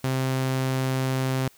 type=tone; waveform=sawtooth; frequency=131.3 Hz; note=C3; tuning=6 cents sharp; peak=-19 dBFS; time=0.04-1.48 s; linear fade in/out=2 ms; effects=white hiss -56 dBFS RMS until 1.57 s